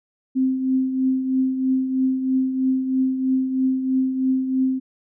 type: tone with tremolo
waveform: sine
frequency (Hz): 261.3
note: C4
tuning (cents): -2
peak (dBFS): -15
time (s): 0.35-4.8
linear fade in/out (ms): 20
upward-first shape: triangle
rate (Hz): 3.1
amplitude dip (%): 60
effects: none